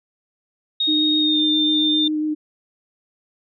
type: tone with pitch glide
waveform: sine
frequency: 3729 to 3602 Hz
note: A#7 to A7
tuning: 0 to +40 cents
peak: -17 dBFS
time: 0.8-2.08 s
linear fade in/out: 5 ms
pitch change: -60 cents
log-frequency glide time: 1.2-1.42 s
type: tone with vibrato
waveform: sine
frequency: 306.1 Hz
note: D#4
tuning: 28 cents flat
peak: -19 dBFS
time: 0.87-2.35 s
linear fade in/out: 20 ms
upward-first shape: sine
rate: 7.4 Hz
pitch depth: 12 cents each way
effects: none